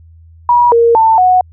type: tone with pitch steps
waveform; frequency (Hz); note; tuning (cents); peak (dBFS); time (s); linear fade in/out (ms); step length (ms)
sine; 964 / 466 / 892 / 735; B5 / A#4 / A5 / F#5; -42 / -1 / +23 / -12; -5; 0.49-1.41; 2; 230
effects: added 82 Hz sine -37 dBFS peak until 1.52 s